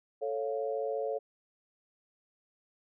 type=chord; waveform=sine; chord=A augmented; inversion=none; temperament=equal; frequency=440 / 554.4 / 698.5 Hz; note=A4 / C#5 / E#5; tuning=0 / 0 / 0 cents; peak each=-34 / -34 / -39 dBFS; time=0.21-1.19 s; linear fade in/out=20 ms; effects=none